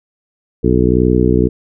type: harmonic tone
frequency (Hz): 61.8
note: B1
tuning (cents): +2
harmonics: 1 / 2 / 3 / 4 / 5 / 6 / 7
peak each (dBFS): -17 / -17 / -17 / -17 / -17 / -17 / -17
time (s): 0.63-1.49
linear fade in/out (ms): 20
effects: none